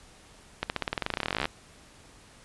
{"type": "accelerating click train", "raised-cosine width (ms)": 0.3, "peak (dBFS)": -11, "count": 26, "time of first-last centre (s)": [0.63, 1.455], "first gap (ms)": 69, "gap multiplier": 0.93, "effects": ["pink hiss -54 dBFS RMS until 2.44 s", "resampled to 24000 Hz"]}